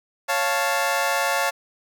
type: chord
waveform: 20% pulse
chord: Db augmented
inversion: none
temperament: equal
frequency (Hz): 554.4 / 698.5 / 880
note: Db5 / F5 / A5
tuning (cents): 0 / 0 / 0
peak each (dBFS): -20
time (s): 0.28-1.51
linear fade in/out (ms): 20
effects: none